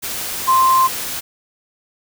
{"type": "tone in noise", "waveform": "sine", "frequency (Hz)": 1046.5, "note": "C6", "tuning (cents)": 0, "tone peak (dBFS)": -10, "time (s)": [0.47, 0.88], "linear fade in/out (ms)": 20, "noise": "white", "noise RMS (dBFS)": -25, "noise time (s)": [0.02, 1.21], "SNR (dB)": 12, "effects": []}